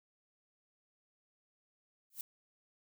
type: noise with exponential growth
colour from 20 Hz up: violet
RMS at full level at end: -37 dBFS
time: 2.1-2.21 s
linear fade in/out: 2 ms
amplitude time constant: 22 ms
effects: none